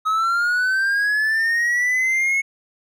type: linear sweep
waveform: triangle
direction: up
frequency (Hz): 1268 to 2195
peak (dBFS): -15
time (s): 0.05-2.42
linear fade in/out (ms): 20
effects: none